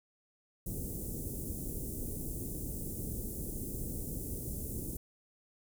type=band-stop noise; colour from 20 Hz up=pink; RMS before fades=-39 dBFS; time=0.66-4.97 s; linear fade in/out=5 ms; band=410 to 8700 Hz; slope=24 dB/octave; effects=none